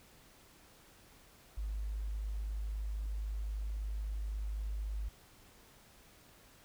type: tone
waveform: sine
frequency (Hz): 51.9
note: G#1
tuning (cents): 0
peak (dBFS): -35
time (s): 1.57-5.09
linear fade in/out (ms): 10
effects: pink hiss -61 dBFS RMS until 6.64 s